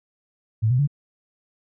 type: tone with pitch steps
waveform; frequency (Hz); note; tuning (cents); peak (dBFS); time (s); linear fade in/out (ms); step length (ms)
sine; 110 / 125.63 / 143.48; A2 / B2 / D3; 0 / +30 / -40; -16; 0.62-0.875; 20; 85
effects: none